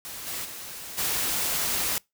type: noise with level steps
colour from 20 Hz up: white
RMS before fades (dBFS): -38 / -33 / -39 / -27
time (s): 0.05-1.98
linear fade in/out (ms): 0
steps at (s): 0.26 / 0.44 / 0.97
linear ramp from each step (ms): 20
effects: noise-tail reverb RT60 0.2 s tail -25 dB re dry